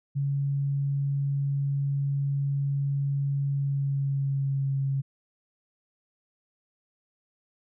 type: tone with pitch glide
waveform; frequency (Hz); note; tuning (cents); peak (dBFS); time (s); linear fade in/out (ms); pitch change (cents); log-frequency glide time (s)
sine; 139.9 to 136.7; C#3 to C#3; +16 to -24; -24; 0.15-5.02; 20; -40; 3.49-4.77
effects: none